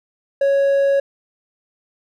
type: tone with hard clipping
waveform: sine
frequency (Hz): 554.4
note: C#5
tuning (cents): 0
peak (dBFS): -14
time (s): 0.41-1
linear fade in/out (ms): 5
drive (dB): 3
effects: none